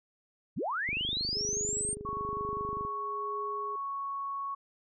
sine linear sweep, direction up, 84.7 to 8870 Hz, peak -30 dBFS, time 0.56-1.95 s, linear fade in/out 20 ms
click train, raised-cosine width 3 ms, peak -29 dBFS, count 50, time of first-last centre 0.89-2.85 s, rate 25 Hz
sine tone with tremolo, 415.3 Hz, G#4, in tune, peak -37 dBFS, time 1.35-3.76 s, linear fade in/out 5 ms, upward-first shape triangle, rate 1.1 Hz, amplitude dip 50%
sine tone, 1108.7 Hz, C#6, in tune, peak -33 dBFS, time 2.05-4.55 s, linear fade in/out 10 ms
effects none

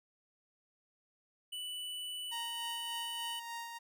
square tone, 2972 Hz, F#7, 7 cents sharp, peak -40 dBFS, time 1.52-3.4 s, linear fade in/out 10 ms
sawtooth tone with tremolo, 932.3 Hz, A#5, in tune, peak -36 dBFS, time 2.31-3.79 s, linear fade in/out 20 ms, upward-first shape sine, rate 3.4 Hz, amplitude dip 40%
effects none

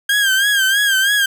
30% pulse tone with vibrato, 1602 Hz, G6, 37 cents sharp, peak -10 dBFS, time 0.09-1.26 s, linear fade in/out 5 ms, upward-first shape sine, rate 3.1 Hz, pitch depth 77 cents each way, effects none

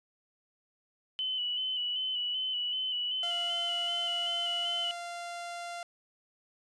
sine tone with vibrato, 2996 Hz, F#7, 21 cents sharp, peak -30 dBFS, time 1.19-4.91 s, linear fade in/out 0 ms, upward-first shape square, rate 2.6 Hz, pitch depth 28 cents each way
sawtooth tone, 693 Hz, F5, 14 cents flat, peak -34 dBFS, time 3.23-5.83 s, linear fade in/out 2 ms
effects resampled to 22050 Hz

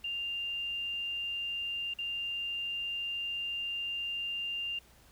sine tone with dropouts, 2794 Hz, F7, in tune, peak -33 dBFS, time 0.04-4.79 s, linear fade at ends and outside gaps 5 ms, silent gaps 1.939-1.986 s, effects added 60 Hz sine -63 dBFS peak until 5.11 s + pink hiss -61 dBFS RMS until 5.11 s

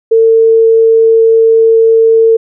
sine tone, 450.9 Hz, A4, 42 cents sharp, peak -3 dBFS, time 0.11-2.37 s, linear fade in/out 10 ms, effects none

